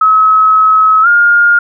sine tone with pitch glide, 1284 to 1416.5 Hz, E6 to F6, -46 to +24 cents, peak -4 dBFS, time 0.01-1.59 s, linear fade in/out 5 ms, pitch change +170 cents, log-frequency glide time 1.02-1.07 s, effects none

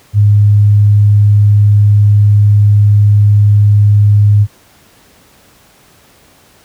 sine tone, 103.4 Hz, G#2, 7 cents flat, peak -3 dBFS, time 0.13-4.47 s, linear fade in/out 50 ms, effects pink hiss -45 dBFS RMS until 6.64 s + high-pass 60 Hz 12 dB/octave

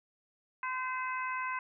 harmonic tone, 513 Hz, C5, 34 cents flat, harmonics 2 / 3 / 4 / 5, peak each -35 / -39 / -41 / -43 dBFS, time 0.63-1.59 s, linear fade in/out 2 ms, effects none

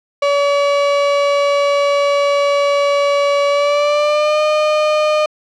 35% pulse tone with pitch glide, 569 to 609.8 Hz, C#5 to D#5, +45 to -35 cents, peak -10 dBFS, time 0.22-5.26 s, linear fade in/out 5 ms, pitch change +120 cents, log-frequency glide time 3.48-4.41 s, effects low-pass 4000 Hz 12 dB/octave

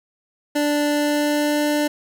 25% pulse tone with pitch glide, 293.7 to 296.4 Hz, D4 to D4, 0 to +16 cents, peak -14 dBFS, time 0.55-1.88 s, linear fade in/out 10 ms, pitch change +16 cents, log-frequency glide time 0.88-1.65 s, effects none

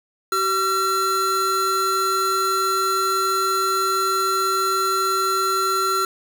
square tone pair together, 381 / 1357.7 Hz, G4 / F6, -49 / -49 cents, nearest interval octave + minor seventh, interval 2200 cents, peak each -26 / -20 dBFS, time 0.32-6.05 s, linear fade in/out 2 ms, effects none

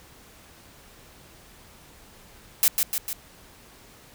blue noise with echo, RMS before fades -18 dBFS, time 2.63-2.68 s, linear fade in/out 0 ms, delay 150 ms, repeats 3, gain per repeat -4 dB, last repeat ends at 3.13 s, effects pink hiss -51 dBFS RMS until 4.14 s

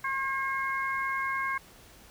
harmonic tone, 538 Hz, C5, 48 cents sharp, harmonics 2 / 3 / 4, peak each -31 / -33 / -34 dBFS, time 0.04-1.58 s, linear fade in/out 5 ms, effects pink hiss -54 dBFS RMS until 2.1 s

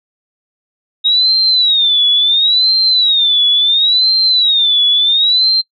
sine tone with vibrato, 3759 Hz, A#7, 14 cents sharp, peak -8 dBFS, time 1.04-5.62 s, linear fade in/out 20 ms, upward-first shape sine, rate 0.72 Hz, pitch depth 170 cents each way, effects noise-tail reverb RT60 0.1 s tail -22 dB re dry

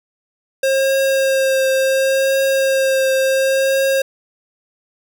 square tone with vibrato, 535 Hz, C5, 38 cents sharp, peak -14 dBFS, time 0.63-4.02 s, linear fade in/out 5 ms, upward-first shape triangle, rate 0.7 Hz, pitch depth 18 cents each way, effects none

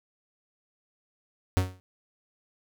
45% pulse tone with exponential decay, 92.5 Hz, F#2, in tune, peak -17 dBFS, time 1.57-1.8 s, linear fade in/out 0 ms, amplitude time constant 48 ms, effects none

